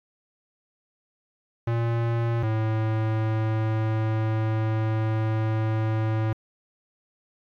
square tone pair in turn, 116.54 / 109.92 Hz, A#2 / A2, 0 / -1 cents, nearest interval minor second, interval 101 cents, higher first, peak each -23 dBFS, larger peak neither, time 1.67-2.43 / 2.43-6.33 s, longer second, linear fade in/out 5 ms, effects low-pass 2000 Hz 12 dB/octave + 10-bit

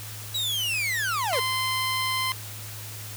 40% pulse linear sweep, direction down, 3934 to 428.5 Hz, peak -24 dBFS, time 0.34-1.4 s, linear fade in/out 10 ms
15% pulse tone, 1037 Hz, C6, 16 cents flat, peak -18 dBFS, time 1.33-2.32 s, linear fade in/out 0 ms
effects added 106 Hz sine -39 dBFS peak until 3.16 s + white hiss -40 dBFS RMS until 3.16 s

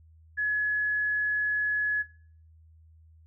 sine tone, 1695 Hz, G#6, 35 cents sharp, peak -25 dBFS, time 0.37-2.03 s, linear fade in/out 20 ms, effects noise-tail reverb RT60 0.5 s tail -18 dB re dry + added 80 Hz sine -53 dBFS peak until 3.26 s

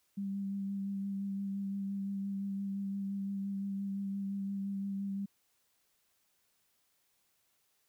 sine tone with vibrato, 197.2 Hz, G3, 11 cents sharp, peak -34 dBFS, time 0.17-5.26 s, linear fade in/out 10 ms, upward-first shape sine, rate 5.8 Hz, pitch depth 16 cents each way, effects white hiss -75 dBFS RMS until 7.88 s

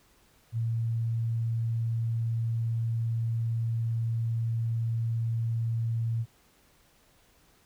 sine tone, 114.7 Hz, A#2, 28 cents flat, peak -26 dBFS, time 0.52-6.26 s, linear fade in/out 50 ms, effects pink hiss -63 dBFS RMS until 7.65 s

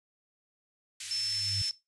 white band-pass noise, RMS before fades -41 dBFS, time 1-1.7 s, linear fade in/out 5 ms, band 1900 to 9400 Hz, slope 24 dB/octave
sine tone with exponential growth, 99.5 Hz, G2, 26 cents sharp, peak -31 dBFS, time 1.02-1.62 s, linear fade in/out 5 ms, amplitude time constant 130 ms
sine tone, 5300 Hz, E8, 9 cents sharp, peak -30 dBFS, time 1.11-1.71 s, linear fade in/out 0 ms
effects noise-tail reverb RT60 0.2 s tail -17 dB re dry + resampled to 24000 Hz

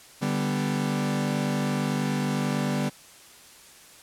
40% pulse chord, G major, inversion second, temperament equal, 146.83 / 196 / 246.9 Hz, D3 / G3 / B3, 0 / 0 / 0 cents, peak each -28 dBFS, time 0.21-2.9 s, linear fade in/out 20 ms, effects white hiss -50 dBFS RMS until 4.02 s + low-pass 11000 Hz 12 dB/octave

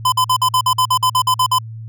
square tone bursts, 1016 Hz, B5, 49 cents sharp, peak -12 dBFS, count 13, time 0.05-1.586 s, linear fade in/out 5 ms, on 72 ms, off 50 ms, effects added 112 Hz sine -28 dBFS peak until 1.88 s

